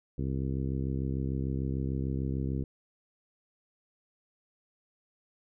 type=harmonic tone; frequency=66.7 Hz; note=C2; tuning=34 cents sharp; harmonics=1 / 2 / 3 / 4 / 5 / 6 / 7; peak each=-34 / -33 / -37 / -38 / -41 / -44 / -48 dBFS; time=0.18-2.64 s; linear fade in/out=5 ms; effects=none